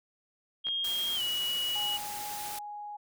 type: tone with pitch glide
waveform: sine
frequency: 3239 to 2919 Hz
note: G#7 to F#7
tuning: -44 to -24 cents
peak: -29 dBFS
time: 0.64-1.98 s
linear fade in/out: 20 ms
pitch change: -180 cents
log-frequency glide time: 1.15-1.22 s
type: clicks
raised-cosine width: 0.3 ms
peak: -28 dBFS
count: 2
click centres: 0.669 / 0.685 s
type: noise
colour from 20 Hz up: white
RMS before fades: -40 dBFS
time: 0.84-2.59 s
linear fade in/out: 5 ms
type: tone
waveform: sine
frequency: 830 Hz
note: G#5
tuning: 1 cent flat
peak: -38 dBFS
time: 1.75-2.97 s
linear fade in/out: 10 ms
effects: none